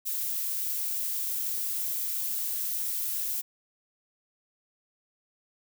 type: noise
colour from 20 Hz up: violet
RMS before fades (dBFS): -31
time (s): 0.05-3.42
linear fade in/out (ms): 20
effects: none